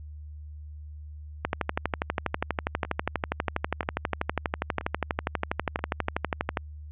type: two click trains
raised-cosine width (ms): 0.5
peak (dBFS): -10 / -21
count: 64 / 4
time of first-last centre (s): 1.45-6.572 / 2.85-5.791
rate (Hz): 12.3 / 1.02
effects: added 75 Hz sine -39 dBFS peak until 6.91 s + resampled to 8000 Hz